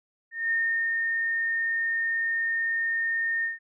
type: tone with ADSR envelope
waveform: sine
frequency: 1829 Hz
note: A#6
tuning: 33 cents flat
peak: -22 dBFS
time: 0.31-3.59 s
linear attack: 200 ms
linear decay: 390 ms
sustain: -2 dB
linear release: 150 ms
effects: none